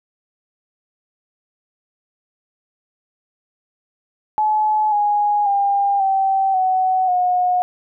sine tone with pitch steps, 856 / 827.8 / 800.5 / 774.1 / 748.6 / 724 Hz, A5 / G#5 / G5 / G5 / F#5 / F#5, -48 / -6 / +36 / -22 / +20 / -38 cents, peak -14 dBFS, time 4.38-7.62 s, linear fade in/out 0 ms, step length 540 ms, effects none

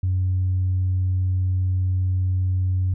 sine tone, 92.5 Hz, F#2, in tune, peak -17 dBFS, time 0.03-2.94 s, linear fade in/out 5 ms, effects tanh soft clip ceiling -15 dBFS

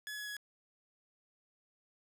sawtooth tone with pitch steps, 1699 / 1688.2 / 1677.5 Hz, G#6 / G#6 / G#6, +39 / +28 / +17 cents, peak -37 dBFS, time 0.07-0.367 s, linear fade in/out 0 ms, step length 99 ms, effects none

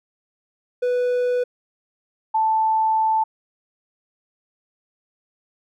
triangle / sine tone pair in turn, 493.9 / 880 Hz, B4 / A5, 0 / 0 cents, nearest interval minor seventh, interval 1000 cents, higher second, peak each -16 dBFS, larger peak neither, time 0.82-1.44 / 2.34-3.24 s, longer second, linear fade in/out 10 ms, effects none

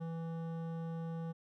sine tone with hard clipping, 164.9 Hz, E3, 1 cent sharp, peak -40 dBFS, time 0-1.33 s, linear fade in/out 20 ms, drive 13 dB, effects none

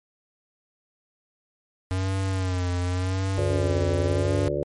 square tone with vibrato, 92.5 Hz, F#2, in tune, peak -24 dBFS, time 1.91-4.48 s, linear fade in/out 0 ms, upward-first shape sine, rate 0.88 Hz, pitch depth 69 cents each way
harmonic tone, 72.2 Hz, D2, 29 cents flat, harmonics 1 / 2 / 4 / 5 / 6 / 7 / 8, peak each -35 / -32 / -35 / -29 / -32 / -32 / -29 dBFS, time 3.38-4.63 s, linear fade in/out 0 ms
effects MP3 48 kbps

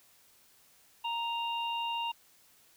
harmonic tone, 932.3 Hz, A#5, in tune, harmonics 1 / 3 / 4, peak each -33 / -36 / -48 dBFS, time 1.04-2.12 s, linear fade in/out 10 ms, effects white hiss -63 dBFS RMS until 2.76 s

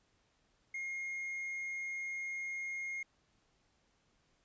triangle tone, 2140 Hz, C7, 38 cents sharp, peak -36 dBFS, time 0.74-3.03 s, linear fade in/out 5 ms, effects pink hiss -74 dBFS RMS until 4.44 s + resampled to 16000 Hz

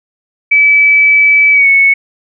sine tone with pitch glide, 2299 to 2209 Hz, D7 to C#7, -37 to -7 cents, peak -4 dBFS, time 0.51-1.94 s, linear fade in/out 10 ms, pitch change -70 cents, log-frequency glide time 1.52-1.68 s, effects none

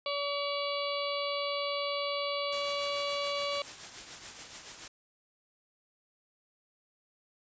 harmonic tone, 570 Hz, C#5, 48 cents sharp, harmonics 1 / 2 / 4 / 5 / 6 / 7 / 8, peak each -34 / -37 / -40 / -41 / -42 / -42 / -43 dBFS, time 0.06-3.62 s, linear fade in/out 2 ms
white noise with tremolo, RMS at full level -42 dBFS, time 2.52-4.88 s, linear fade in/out 5 ms, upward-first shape triangle, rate 7 Hz, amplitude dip 55%
effects resampled to 16000 Hz

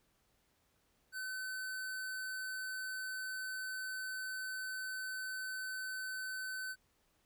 square tone, 1521 Hz, F#6, 47 cents sharp, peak -40 dBFS, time 1.12-6.76 s, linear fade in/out 50 ms, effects pink hiss -75 dBFS RMS until 7.25 s

